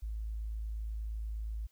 sine tone, 54.2 Hz, A1, 25 cents flat, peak -35 dBFS, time 0.02-1.67 s, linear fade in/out 10 ms, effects white hiss -72 dBFS RMS until 1.71 s

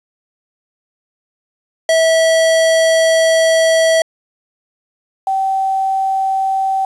square / sine tone pair in turn, 650 / 771.3 Hz, E5 / G5, -24 / -28 cents, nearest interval minor third, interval 296 cents, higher second, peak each -10 / -13 dBFS, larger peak first, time 1.89-4.02 / 5.27-6.85 s, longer first, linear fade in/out 2 ms, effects resampled to 24000 Hz + 7-bit

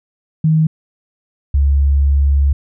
sine tone pair in turn, 157.8 / 70.07 Hz, D#3 / C#2, +25 / +19 cents, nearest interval octave + major second, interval 1406 cents, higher first, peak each -9 dBFS, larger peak neither, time 0.44-0.67 / 1.54-2.53 s, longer second, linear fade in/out 5 ms, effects none

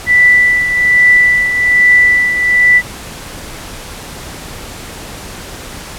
sine tone with tremolo, 1975.5 Hz, B6, in tune, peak -3 dBFS, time 0.06-2.82 s, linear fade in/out 50 ms, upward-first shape triangle, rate 1.2 Hz, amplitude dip 65%, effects pink hiss -28 dBFS RMS until 5.98 s + low-pass 12000 Hz 12 dB/octave

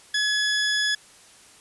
20% pulse tone, 1695 Hz, G#6, 35 cents sharp, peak -16 dBFS, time 0.14-0.95 s, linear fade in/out 5 ms, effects white hiss -51 dBFS RMS until 1.6 s + resampled to 24000 Hz

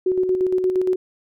sine tone with tremolo, 370 Hz, F#4, in tune, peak -15 dBFS, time 0.06-0.96 s, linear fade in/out 5 ms, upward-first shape square, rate 8.6 Hz, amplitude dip 45%, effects none

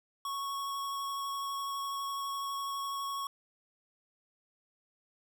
square tone with vibrato, 1107 Hz, C#6, 3 cents flat, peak -35 dBFS, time 0.25-3.27 s, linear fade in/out 2 ms, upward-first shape sine, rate 12 Hz, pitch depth 11 cents each way, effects none

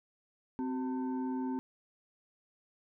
sine tone with frequency modulation, 259.6 Hz, C4, 13 cents flat, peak -32 dBFS, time 0.59-1.59 s, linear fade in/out 0 ms, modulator 637 Hz, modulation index 0.6, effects none

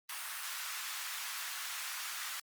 pink high-pass noise, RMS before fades -41 dBFS, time 0.09-2.4 s, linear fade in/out 5 ms, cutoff 1100 Hz, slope 24 dB/octave, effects Opus 32 kbps

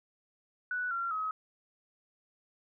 sine tone with pitch steps, 1480 / 1372.9 / 1273.6 Hz, F#6 / F6 / D#6, 0 / -30 / +40 cents, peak -31 dBFS, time 0.71-1.31 s, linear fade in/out 2 ms, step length 200 ms, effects none

